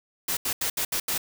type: noise bursts at uneven times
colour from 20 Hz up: white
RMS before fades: -27 dBFS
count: 6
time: 0.28-0.37 / 0.45-0.53 / 0.61-0.7 / 0.77-0.85 / 0.92-1 / 1.08-1.18 s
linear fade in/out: 5 ms
effects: none